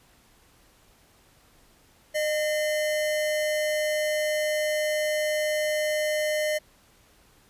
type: tone pair together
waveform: square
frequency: 610 / 2048 Hz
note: D#5 / C7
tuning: -34 / -38 cents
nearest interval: octave + major sixth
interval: 2096 cents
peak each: -25 / -34 dBFS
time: 2.14-6.59 s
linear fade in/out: 20 ms
effects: pink hiss -59 dBFS RMS until 7.49 s + resampled to 32000 Hz